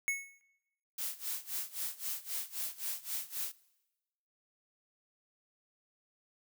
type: tone with exponential decay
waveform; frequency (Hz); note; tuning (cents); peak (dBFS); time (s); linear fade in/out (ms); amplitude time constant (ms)
square; 2200; C#7; -14; -28; 0.08-0.41; 0; 70
type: noise with tremolo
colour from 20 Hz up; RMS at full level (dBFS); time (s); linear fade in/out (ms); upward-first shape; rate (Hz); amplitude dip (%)
blue; -36; 0.98-3.52; 5; sine; 3.8; 90
effects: noise-tail reverb RT60 1.0 s tail -22 dB re dry